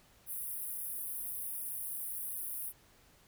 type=high-pass noise; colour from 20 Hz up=pink; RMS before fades=-40 dBFS; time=0.26-2.73 s; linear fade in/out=50 ms; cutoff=9500 Hz; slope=96 dB/octave; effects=pink hiss -64 dBFS RMS until 3.27 s